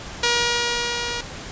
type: tone with level ramp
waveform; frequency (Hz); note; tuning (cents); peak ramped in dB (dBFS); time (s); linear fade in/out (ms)
5% pulse; 476.8; A#4; +39; -5 to -14; 0.23-1.21; 5
effects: pink hiss -35 dBFS RMS until 1.51 s + resampled to 16000 Hz